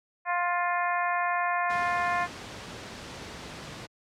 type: harmonic tone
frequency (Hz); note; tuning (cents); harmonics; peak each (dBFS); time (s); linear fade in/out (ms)
351.6; F4; +12; 2 / 3 / 4 / 5 / 6 / 7; -29 / -29 / -36 / -32 / -37 / -40; 0.25-2.28; 50
type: noise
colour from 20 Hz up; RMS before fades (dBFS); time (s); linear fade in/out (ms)
pink; -40; 1.69-3.87; 20
effects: high-pass 80 Hz 12 dB/octave + low-pass 6000 Hz 12 dB/octave